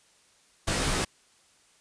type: noise with comb filter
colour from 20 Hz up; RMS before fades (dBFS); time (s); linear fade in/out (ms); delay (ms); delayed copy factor
pink; -27; 0.67-1.05; 10; 17; -0.95
effects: white hiss -62 dBFS RMS until 1.8 s + resampled to 22050 Hz

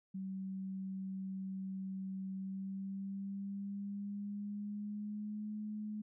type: tone with pitch glide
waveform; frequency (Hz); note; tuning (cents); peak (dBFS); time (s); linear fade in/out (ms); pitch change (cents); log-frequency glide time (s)
sine; 191 to 211.9; G3 to G#3; -45 to +35; -39; 0.14-6.02; 10; +180; 2.34-5.52
effects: none

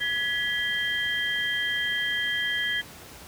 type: tone cluster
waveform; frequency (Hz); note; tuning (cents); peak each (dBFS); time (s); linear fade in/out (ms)
sine; 1682 / 1963 / 3178; G#6 / B6 / G7; +22 / -11 / +23; -29; 0-2.82; 20
effects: pink hiss -45 dBFS RMS until 3.27 s + high-pass 60 Hz 12 dB/octave

